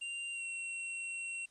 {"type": "tone with pitch glide", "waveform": "square", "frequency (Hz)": [2780, 2729], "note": ["F7", "F7"], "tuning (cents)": [-9, -41], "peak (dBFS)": -39, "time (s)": [0.01, 1.46], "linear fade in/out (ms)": 10, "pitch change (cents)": -32, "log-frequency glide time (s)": [0.32, 0.43], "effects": ["white hiss -68 dBFS RMS until 1.5 s", "resampled to 22050 Hz"]}